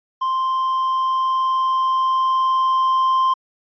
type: tone with level ramp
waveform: triangle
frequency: 1046.5 Hz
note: C6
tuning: in tune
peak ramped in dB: -16 to -12 dBFS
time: 0.21-3.34 s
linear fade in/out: 10 ms
effects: resampled to 11025 Hz